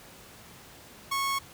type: tone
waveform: sawtooth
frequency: 1100 Hz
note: C#6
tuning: 14 cents flat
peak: -23 dBFS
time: 1.11-1.39 s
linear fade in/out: 10 ms
effects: pink hiss -50 dBFS RMS until 1.53 s + high-pass 60 Hz 12 dB/octave